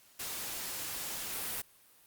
white noise with level steps, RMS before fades -39 / -37 dBFS, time 0.19-1.62 s, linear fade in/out 10 ms, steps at 1.32 s, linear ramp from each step 5 ms, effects white hiss -62 dBFS RMS until 2.06 s + Opus 48 kbps

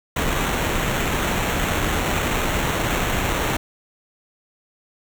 pink noise with sample-and-hold, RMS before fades -22 dBFS, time 0.16-3.57 s, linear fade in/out 5 ms, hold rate 4900 Hz, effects none

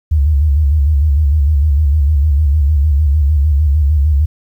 sine tone with vibrato, 73.42 Hz, D2, in tune, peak -8 dBFS, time 0.11-4.26 s, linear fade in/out 10 ms, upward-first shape square, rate 6.6 Hz, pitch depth 94 cents each way, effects 8-bit

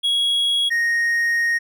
triangle tone pair in turn, 3322 / 1864.4 Hz, G#7 / A#6, 0 / 0 cents, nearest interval minor seventh, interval 1000 cents, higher first, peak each -15 dBFS, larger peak neither, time 0.03-0.7 / 0.7-1.59 s, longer second, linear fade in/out 20 ms, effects none

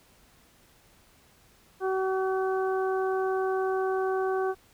harmonic tone, 379.2 Hz, F#4, 43 cents sharp, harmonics 1 / 2 / 3 / 4, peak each -26 / -32 / -36 / -38 dBFS, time 1.8-4.55 s, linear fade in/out 50 ms, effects pink hiss -60 dBFS RMS until 4.73 s

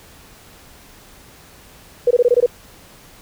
sine tone bursts, 486.2 Hz, B4, 27 cents flat, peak -9 dBFS, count 7, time 2.07-2.462 s, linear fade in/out 5 ms, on 38 ms, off 21 ms, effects pink hiss -45 dBFS RMS until 3.21 s

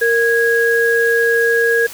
sine tone pair together, 464.4 / 1650 Hz, A#4 / G#6, -7 / -12 cents, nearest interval octave + minor seventh, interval 2195 cents, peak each -14 dBFS, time 0.01-1.87 s, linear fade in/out 10 ms, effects white hiss -33 dBFS RMS until 1.93 s

